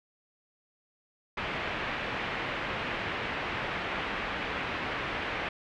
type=low-pass noise; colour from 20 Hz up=white; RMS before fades=-34 dBFS; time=1.37-5.49 s; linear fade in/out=5 ms; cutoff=2600 Hz; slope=24 dB/octave; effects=none